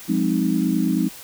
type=chord; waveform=sine; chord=F minor seventh; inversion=none; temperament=equal with one note detuned; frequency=178.59 / 207.7 / 261.6 / 311.1 Hz; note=F3 / Ab3 / C4 / Eb4; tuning=+39 / 0 / 0 / 0 cents; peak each=-23 dBFS; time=0.08-1.09 s; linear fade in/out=20 ms; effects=white hiss -40 dBFS RMS until 1.23 s